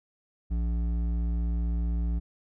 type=tone with hard clipping; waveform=sine; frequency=57.8 Hz; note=A#1; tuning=14 cents flat; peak=-27 dBFS; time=0.5-2.2 s; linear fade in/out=20 ms; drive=9 dB; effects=none